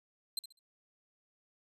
sawtooth tone with echo, 4116 Hz, C8, 29 cents flat, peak -30 dBFS, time 0.37-0.39 s, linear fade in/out 2 ms, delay 67 ms, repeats 3, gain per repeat -12 dB, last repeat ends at 0.591 s, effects resampled to 32000 Hz

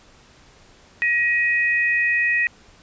sine tone pair together, 1900 / 2499 Hz, A#6 / D#7, +33 / +7 cents, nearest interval perfect fourth, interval 474 cents, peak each -18 / -22 dBFS, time 1.02-2.47 s, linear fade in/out 0 ms, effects pink hiss -51 dBFS RMS until 2.82 s + resampled to 16000 Hz

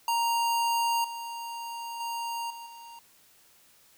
square tone with level steps, 932.3 Hz, A#5, in tune, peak -25 / -36 / -32 / -41 / -45 dBFS, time 0.08-2.99 s, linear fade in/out 2 ms, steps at 1.04 / 2 / 2.5 / 2.66 s, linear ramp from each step 5 ms, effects white hiss -60 dBFS RMS until 3.97 s

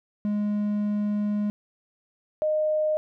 triangle / sine tone pair in turn, 207.7 / 615.6 Hz, G#3 / D#5, 0 / -19 cents, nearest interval octave + perfect fifth, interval 1881 cents, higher second, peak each -21 dBFS, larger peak neither, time 0.25-1.5 / 2.42-2.97 s, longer first, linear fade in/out 0 ms, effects none

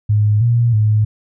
sine tone with pitch steps, 105.3 / 118.2 / 107.2 Hz, G#2 / A#2 / A2, +24 / +24 / -45 cents, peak -10 dBFS, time 0.09-1.05 s, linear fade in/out 10 ms, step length 320 ms, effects none

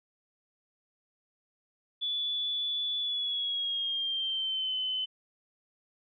sine tone with pitch glide, 3451 to 3039 Hz, A7 to F#7, -34 to +46 cents, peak -29 dBFS, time 2.01-5.06 s, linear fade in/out 20 ms, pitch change -220 cents, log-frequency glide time 2.98-4.75 s, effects none

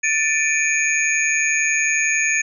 sine tone cluster, 1768 / 2321 / 2472 / 6660 Hz, A6 / D7 / D#7 / G#8, +8 / -21 / -12 / +4 cents, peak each -22 dBFS, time 0.03-2.42 s, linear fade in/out 10 ms, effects none

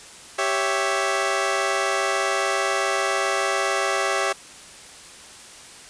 15% pulse chord, C# diminished, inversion second, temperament equal, 392 / 554.4 / 659.3 Hz, G4 / C#5 / E5, 0 / 0 / 0 cents, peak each -19 dBFS, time 0.38-4.33 s, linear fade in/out 10 ms, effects white hiss -43 dBFS RMS until 5.89 s + resampled to 22050 Hz

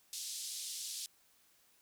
pink band-pass noise, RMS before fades -43 dBFS, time 0.13-1.06 s, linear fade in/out 0 ms, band 3900 to 11000 Hz, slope 24 dB/octave, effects white hiss -69 dBFS RMS until 1.81 s

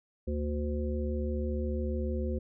harmonic tone with a mistuned harmonic, 73.42 Hz, D2, in tune, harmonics 1 / 3 / 5 / 7, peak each -31 / -36 / -38 / -39 dBFS, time 0.27-2.39 s, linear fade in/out 10 ms, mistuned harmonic 3, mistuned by +48 cents, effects none

